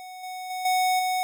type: tone with level steps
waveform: square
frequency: 740 Hz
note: F#5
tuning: in tune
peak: -39 / -34 / -30 / -21 / -24 dBFS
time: 0-1.23 s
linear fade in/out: 0 ms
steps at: 0.23 / 0.5 / 0.65 / 0.99 s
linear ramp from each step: 5 ms
effects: none